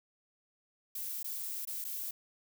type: noise with dropouts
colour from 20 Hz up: violet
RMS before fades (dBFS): -39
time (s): 0.95-2.11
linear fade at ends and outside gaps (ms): 5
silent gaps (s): 1.23-1.244 / 1.652-1.673 / 1.843-1.848
effects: none